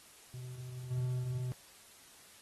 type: tone with level steps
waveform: triangle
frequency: 126 Hz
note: B2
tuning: 35 cents sharp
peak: -40 / -30 / -32 dBFS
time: 0.34-1.52 s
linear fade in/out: 0 ms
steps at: 0.9 / 1.18 s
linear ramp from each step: 20 ms
effects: white hiss -58 dBFS RMS until 2.41 s + AAC 32 kbps